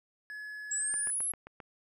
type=tone; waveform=triangle; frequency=1700 Hz; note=G#6; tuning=40 cents sharp; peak=-38 dBFS; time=0.3-1.1 s; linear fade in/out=0 ms
type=linear sweep; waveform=sine; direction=up; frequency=7540 to 11270 Hz; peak=-30 dBFS; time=0.71-1.32 s; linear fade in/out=5 ms
type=click train; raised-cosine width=0.5 ms; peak=-30 dBFS; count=6; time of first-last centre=0.94-1.602 s; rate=7.55 Hz
effects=none